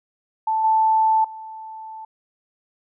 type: tone with level steps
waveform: sine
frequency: 880 Hz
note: A5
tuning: in tune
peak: -18 / -14 / -33 dBFS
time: 0.47-2.05 s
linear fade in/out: 5 ms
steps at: 0.64 / 1.24 s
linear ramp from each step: 5 ms
effects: none